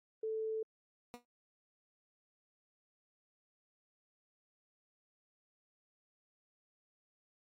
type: tone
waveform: sine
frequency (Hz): 440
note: A4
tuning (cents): 0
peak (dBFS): -35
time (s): 0.23-0.63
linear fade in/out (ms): 5
type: tone with exponential decay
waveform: 15% pulse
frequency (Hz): 242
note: B3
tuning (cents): -35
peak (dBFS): -37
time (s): 1.14-1.25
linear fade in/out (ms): 0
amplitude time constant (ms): 22
effects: AAC 64 kbps